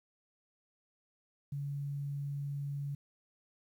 sine tone, 141.9 Hz, C#3, 41 cents sharp, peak -35 dBFS, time 1.52-2.95 s, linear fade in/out 5 ms, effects 11-bit

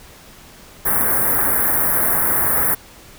white band-stop noise, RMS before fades -17 dBFS, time 0.85-2.75 s, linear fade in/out 10 ms, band 1900 to 10000 Hz, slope 48 dB/octave, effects pink hiss -43 dBFS RMS until 3.18 s

